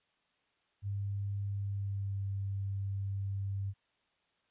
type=tone with pitch glide; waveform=sine; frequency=100.1 to 98.44 Hz; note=G2 to G2; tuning=+37 to +8 cents; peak=-33 dBFS; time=0.82-3.74 s; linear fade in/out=50 ms; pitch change=-29 cents; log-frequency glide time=1.58-2.23 s; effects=white hiss -75 dBFS RMS until 4.5 s + resampled to 8000 Hz